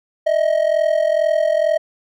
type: ring-modulated tone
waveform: triangle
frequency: 630 Hz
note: D#5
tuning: 21 cents sharp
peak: -9 dBFS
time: 0.26-1.78 s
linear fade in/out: 10 ms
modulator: 21.1 Hz
effects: none